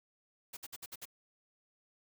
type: noise bursts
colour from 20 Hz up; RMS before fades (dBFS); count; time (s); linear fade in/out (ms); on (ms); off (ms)
white; -45; 6; 0.53-1.055; 10; 40; 57
effects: none